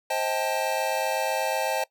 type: chord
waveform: square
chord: A half-diminished seventh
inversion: first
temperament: just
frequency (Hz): 528 / 633.6 / 792 / 880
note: C5 / Eb5 / G5 / A5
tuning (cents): +16 / +31 / +18 / 0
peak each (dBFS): -31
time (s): 0.1-1.84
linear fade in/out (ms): 5
effects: noise-tail reverb RT60 0.1 s tail -21 dB re dry